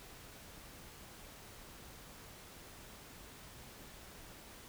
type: silence
effects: pink hiss -54 dBFS RMS until 4.68 s